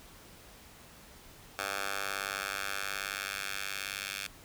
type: tone with high-pass filter sweep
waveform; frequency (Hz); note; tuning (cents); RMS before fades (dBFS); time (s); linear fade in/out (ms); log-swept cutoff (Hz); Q
10% pulse; 98.8; G2; +14; -37; 1.59-4.27; 0; 990 to 2300; 1.2
effects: pink hiss -54 dBFS RMS until 4.44 s